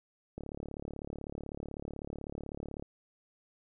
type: click train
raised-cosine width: 2 ms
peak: -27 dBFS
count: 89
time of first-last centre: 0.38-2.824 s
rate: 36 Hz
effects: none